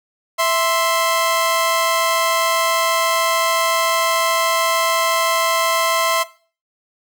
sawtooth tone pair together, 659.8 / 1046.5 Hz, E5 / C6, +1 / 0 cents, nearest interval minor sixth, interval 799 cents, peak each -14 dBFS, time 0.38-6.24 s, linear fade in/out 20 ms, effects noise-tail reverb RT60 0.4 s tail -18 dB re dry

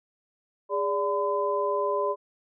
sine tone cluster, 408.7 / 581 / 1013 Hz, G#4 / D5 / B5, -28 / -19 / +44 cents, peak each -28 dBFS, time 0.69-2.16 s, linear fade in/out 50 ms, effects none

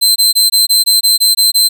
sawtooth tone bursts, 4099 Hz, C8, 36 cents flat, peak -4 dBFS, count 10, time 0.01-1.69 s, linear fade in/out 20 ms, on 150 ms, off 20 ms, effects none

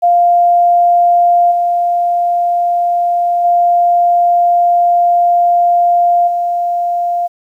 sine tone with level steps, 698.5 Hz, F5, in tune, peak -6 / -10 / -7 / -12 dBFS, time 0.02-7.28 s, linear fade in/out 20 ms, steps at 1.51 / 3.44 / 6.27 s, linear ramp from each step 10 ms, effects 8-bit

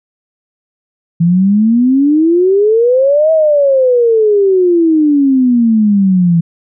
sine exponential two-way sweep, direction up then down, 164.81 to 647 to 164.81 Hz, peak -6 dBFS, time 1.2-6.41 s, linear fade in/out 10 ms, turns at 3.32 s, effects none

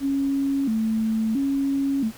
sine tone with vibrato, 246.9 Hz, B3, in tune, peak -20 dBFS, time 0-2.12 s, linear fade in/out 50 ms, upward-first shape square, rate 0.74 Hz, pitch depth 190 cents each way, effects pink hiss -45 dBFS RMS until 2.17 s

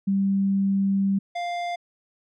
sine / square tone pair in turn, 196 / 698.5 Hz, G3 / F5, 0 / 0 cents, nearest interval octave + minor seventh, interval 2200 cents, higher second, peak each -19 / -27 dBFS, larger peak first, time 0.07-1.19 / 1.35-1.76 s, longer first, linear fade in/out 10 ms, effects low-pass 4000 Hz 12 dB/octave

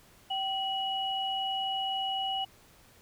sine tone pair together, 772 / 2919 Hz, G5 / F#7, -27 / -24 cents, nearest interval octave + major seventh, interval 2303 cents, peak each -32 / -32 dBFS, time 0.3-2.45 s, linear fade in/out 10 ms, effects pink hiss -59 dBFS RMS until 3.01 s

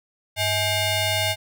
15% pulse ring-modulated tone, 740 Hz, F#5, in tune, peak -11 dBFS, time 0.36-1.36 s, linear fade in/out 50 ms, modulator 1380 Hz, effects none

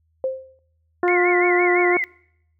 sine tone with exponential decay, 525 Hz, C5, 6 cents sharp, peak -17 dBFS, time 0.24-0.59 s, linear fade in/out 1 ms, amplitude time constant 75 ms
harmonic tone, 355 Hz, F4, 28 cents sharp, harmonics 1 / 2 / 3 / 4 / 5, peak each -17 / -23 / -27 / -29 / -31 dBFS, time 1.03-1.97 s, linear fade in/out 2 ms
sine tone with vibrato, 2093 Hz, C7, in tune, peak -20 dBFS, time 1.08-2.04 s, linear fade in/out 0 ms, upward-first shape sine, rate 5.9 Hz, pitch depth 110 cents each way
effects noise-tail reverb RT60 0.7 s tail -24 dB re dry + added 80 Hz sine -62 dBFS peak until 2.59 s

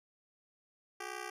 10% pulse ring-modulated tone, 392 Hz, G4, in tune, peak -29 dBFS, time 1-1.3 s, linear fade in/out 5 ms, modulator 31.5 Hz, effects low-pass 12000 Hz 12 dB/octave

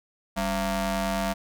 sawtooth ring-modulated tone, 239.9 Hz, A#3, 50 cents sharp, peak -18 dBFS, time 0.36-1.34 s, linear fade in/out 20 ms, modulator 435 Hz, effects none

